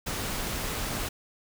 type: noise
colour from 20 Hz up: pink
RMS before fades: -32 dBFS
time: 0.06-1.09 s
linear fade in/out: 10 ms
effects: none